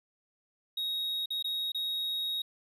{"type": "tone with dropouts", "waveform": "triangle", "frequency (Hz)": 3772, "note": "A#7", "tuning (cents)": 20, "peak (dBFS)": -29, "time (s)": [0.77, 2.42], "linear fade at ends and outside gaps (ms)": 5, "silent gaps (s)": [[1.259, 1.304], [1.426, 1.443], [1.72, 1.746]], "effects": []}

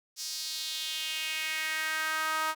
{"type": "tone with high-pass filter sweep", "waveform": "sawtooth", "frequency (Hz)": 314.4, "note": "D#4", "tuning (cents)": 18, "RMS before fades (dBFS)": -33, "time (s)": [0.16, 2.55], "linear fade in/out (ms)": 50, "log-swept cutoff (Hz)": [5400, 1100], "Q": 2.8, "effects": []}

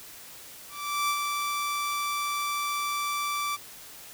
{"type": "tone with ADSR envelope", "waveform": "sawtooth", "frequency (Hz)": 1166, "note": "D6", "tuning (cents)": -13, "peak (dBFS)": -20, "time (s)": [0.69, 3.57], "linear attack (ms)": 400, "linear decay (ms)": 67, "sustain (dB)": -4, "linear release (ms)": 26, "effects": ["white hiss -46 dBFS RMS until 4.13 s"]}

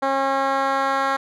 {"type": "tone with band-pass filter sweep", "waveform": "10% pulse", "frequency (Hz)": 271.4, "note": "C#4", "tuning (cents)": -36, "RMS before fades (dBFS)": -21, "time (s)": [0.02, 1.17], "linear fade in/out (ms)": 10, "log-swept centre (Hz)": [720, 1200], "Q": 0.91, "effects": []}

